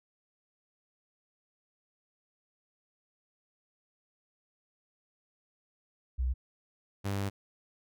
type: tone pair in turn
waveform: sine / sawtooth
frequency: 63.1 / 99.28 Hz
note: B1 / G2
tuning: +38 / +22 cents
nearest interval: minor sixth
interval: 784 cents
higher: second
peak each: -27 dBFS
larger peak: neither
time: 6.18-6.34 / 7.04-7.3 s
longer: second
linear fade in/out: 20 ms
effects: none